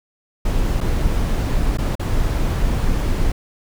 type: noise with dropouts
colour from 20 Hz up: brown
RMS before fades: -18 dBFS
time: 0.45-3.32 s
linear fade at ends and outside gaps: 5 ms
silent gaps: 0.806-0.81 / 1.773-1.784 / 1.954-1.995 s
effects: none